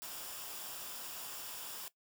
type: noise with comb filter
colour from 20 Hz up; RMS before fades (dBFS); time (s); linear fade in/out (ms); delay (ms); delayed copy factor
white; -45; 0.02-1.88; 0; 0.48; -0.5
effects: noise-tail reverb RT60 0.1 s tail -17 dB re dry